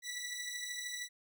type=beating tone pair; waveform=15% pulse; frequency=1953 / 1966 Hz; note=B6 / B6; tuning=-20 / -8 cents; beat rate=13 Hz; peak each=-38 / -35 dBFS; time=0.02-1.09 s; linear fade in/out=50 ms; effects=none